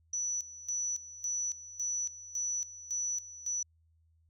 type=tone with tremolo; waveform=sine; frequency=5930 Hz; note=F#8; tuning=3 cents sharp; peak=-31 dBFS; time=0.13-3.63 s; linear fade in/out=5 ms; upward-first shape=square; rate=1.8 Hz; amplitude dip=80%; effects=added 81 Hz sine -65 dBFS peak until 4.29 s